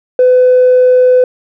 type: tone with tanh clipping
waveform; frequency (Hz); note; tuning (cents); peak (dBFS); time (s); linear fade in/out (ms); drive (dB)
triangle; 504; B4; +35; -4; 0.19-1.24; 2; 5
effects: none